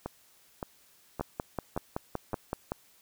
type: two click trains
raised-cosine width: 1 ms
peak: -20 / -17 dBFS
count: 5 / 9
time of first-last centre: 0.06-2.333 / 1.21-2.719 s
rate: 1.76 / 5.3 Hz
effects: white hiss -62 dBFS RMS until 3.01 s